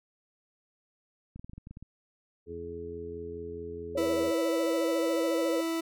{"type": "clicks", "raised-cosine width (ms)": 5, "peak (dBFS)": -32, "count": 10, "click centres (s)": [1.36, 1.395, 1.445, 1.496, 1.534, 1.58, 1.671, 1.71, 1.771, 1.826]}
{"type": "harmonic tone", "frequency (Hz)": 84.7, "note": "E2", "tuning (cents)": 48, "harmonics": [1, 2, 3, 4, 5], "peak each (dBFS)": [-45, -50, -47, -46, -38], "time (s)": [2.46, 4.33], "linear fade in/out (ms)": 50}
{"type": "tone with vibrato", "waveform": "sine", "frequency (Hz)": 523.3, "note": "C5", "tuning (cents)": 0, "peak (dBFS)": -28, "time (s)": [3.95, 5.61], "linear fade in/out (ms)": 5, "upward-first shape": "sine", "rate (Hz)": 14, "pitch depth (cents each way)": 140}
{"type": "tone", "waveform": "40% pulse", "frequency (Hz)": 328.8, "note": "E4", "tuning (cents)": -4, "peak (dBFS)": -28, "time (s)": [3.97, 5.81], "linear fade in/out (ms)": 10}
{"effects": []}